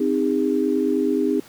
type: chord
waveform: sine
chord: Ab major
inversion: first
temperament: equal with one note detuned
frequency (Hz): 261.6 / 311.1 / 405.1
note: C4 / Eb4 / Ab4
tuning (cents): 0 / 0 / -43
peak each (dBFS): -22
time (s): 0-1.4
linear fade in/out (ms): 5
effects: pink hiss -47 dBFS RMS until 1.48 s + high-pass 100 Hz 12 dB/octave